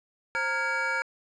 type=tone cluster; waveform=triangle; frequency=528 / 925 / 1405 / 1655 / 2275 Hz; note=C5 / A#5 / F6 / G#6 / C#7; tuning=+16 / -14 / +10 / -6 / +44 cents; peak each=-35 / -32 / -28 / -30 / -31 dBFS; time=0.35-1.02 s; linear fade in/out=0 ms; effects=resampled to 22050 Hz + 10-bit